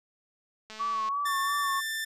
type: click train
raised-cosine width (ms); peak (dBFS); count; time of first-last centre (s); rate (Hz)
0.2; -27; 85; 0.7-1.087; 217
type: tone with vibrato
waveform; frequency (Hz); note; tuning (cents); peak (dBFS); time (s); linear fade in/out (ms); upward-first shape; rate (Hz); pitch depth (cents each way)
sine; 1124; C#6; +24; -27; 0.79-1.81; 20; sine; 2.9; 46
type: tone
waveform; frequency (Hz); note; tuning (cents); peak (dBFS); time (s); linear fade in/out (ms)
sawtooth; 1778; A6; +18; -27; 1.25-2.05; 10
effects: resampled to 32000 Hz